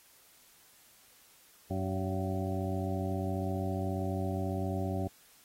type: harmonic tone with a mistuned harmonic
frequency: 94.7 Hz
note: F#2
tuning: 41 cents sharp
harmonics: 1 / 2 / 3 / 4 / 6 / 7 / 8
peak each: -34 / -37 / -39 / -40 / -42 / -42 / -43 dBFS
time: 1.7-5.08 s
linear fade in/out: 10 ms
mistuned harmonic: 7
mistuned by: +34 cents
effects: white hiss -61 dBFS RMS until 5.44 s + AAC 48 kbps